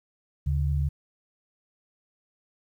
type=tone pair together; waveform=sine; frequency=74.5 / 140.64 Hz; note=D2 / C#3; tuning=+25 / +25 cents; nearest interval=major seventh; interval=1100 cents; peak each=-24 / -27 dBFS; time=0.46-0.89 s; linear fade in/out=10 ms; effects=10-bit